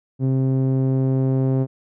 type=tone with low-pass filter sweep; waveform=sawtooth; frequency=132.1 Hz; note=C3; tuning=17 cents sharp; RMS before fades=-19 dBFS; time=0.19-1.67 s; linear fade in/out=50 ms; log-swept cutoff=310 to 470 Hz; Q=0.99; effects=none